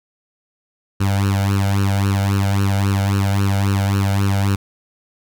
sawtooth tone with flanger, 98.8 Hz, G2, 14 cents sharp, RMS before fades -17 dBFS, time 1-4.56 s, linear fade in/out 10 ms, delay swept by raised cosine 0.71 to 1.39 ms, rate 3.7 Hz, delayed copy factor +0.95, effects none

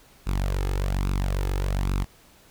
sawtooth tone with flanger, 47.39 Hz, F#1, 42 cents sharp, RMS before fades -25 dBFS, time 0.26-2.05 s, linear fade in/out 20 ms, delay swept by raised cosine 0.78 to 2.38 ms, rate 1.2 Hz, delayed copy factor +0.6, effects pink hiss -55 dBFS RMS until 2.5 s

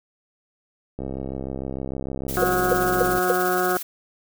click train, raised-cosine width 2 ms, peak -17 dBFS, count 147, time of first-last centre 0.99-3.182 s, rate 66.6 Hz
blue noise with tremolo, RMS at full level -30 dBFS, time 2.28-3.83 s, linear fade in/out 10 ms, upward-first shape sine, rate 17 Hz, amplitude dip 40%
harmonic tone, 181.7 Hz, F#3, 31 cents flat, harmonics 1 / 2 / 3 / 4 / 6 / 7 / 8 / 9, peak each -33 / -23 / -32 / -25 / -34 / -28 / -28 / -35 dBFS, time 2.37-3.77 s, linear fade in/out 0 ms
sine tone bursts, 493.9 Hz, B4, in tune, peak -15 dBFS, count 4, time 2.42-3.318 s, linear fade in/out 5 ms, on 22 ms, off 270 ms
effects none

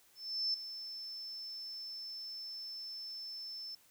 sine tone with ADSR envelope, 5290 Hz, E8, 5 cents sharp, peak -30 dBFS, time 0.15-3.75 s, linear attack 390 ms, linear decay 4 ms, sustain -12 dB, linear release 3 ms, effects white hiss -66 dBFS RMS until 3.9 s

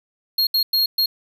square tone bursts at uneven times, 4269 Hz, C8, 34 cents sharp, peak -16 dBFS, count 4, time 0.38-0.47 / 0.54-0.63 / 0.73-0.86 / 0.98-1.06 s, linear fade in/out 5 ms, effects none

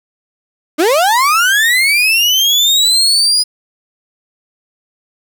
35% pulse linear sweep, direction up, 284.6 to 4978 Hz, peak -7 dBFS, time 0.78-3.44 s, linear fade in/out 20 ms, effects 8-bit

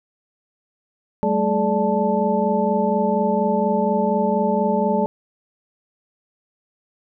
sine tone cluster, 193.9 / 218.1 / 425.5 / 586 / 876 Hz, G3 / A3 / G#4 / D5 / A5, -19 / -15 / +42 / -4 / -8 cents, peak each -23 dBFS, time 1.23-5.06 s, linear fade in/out 0 ms, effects none

